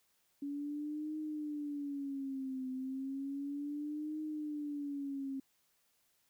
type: tone with vibrato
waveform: sine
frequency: 282.3 Hz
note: C#4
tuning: 32 cents sharp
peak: -37 dBFS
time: 0.42-5.4 s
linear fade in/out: 5 ms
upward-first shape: triangle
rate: 0.33 Hz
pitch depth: 160 cents each way
effects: white hiss -75 dBFS RMS until 6.29 s